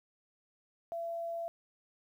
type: tone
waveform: sine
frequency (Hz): 674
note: E5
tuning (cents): +38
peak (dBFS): -35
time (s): 0.92-1.48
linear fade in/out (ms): 0
effects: 11-bit